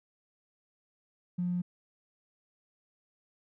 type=tone with tanh clipping; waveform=triangle; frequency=177.6 Hz; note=F3; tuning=29 cents sharp; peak=-28 dBFS; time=1.38-1.62 s; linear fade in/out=10 ms; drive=2 dB; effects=none